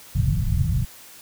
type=low-pass noise; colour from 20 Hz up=white; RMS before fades=-21 dBFS; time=0.15-0.85 s; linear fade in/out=5 ms; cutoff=160 Hz; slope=48 dB/octave; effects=white hiss -45 dBFS RMS until 1.21 s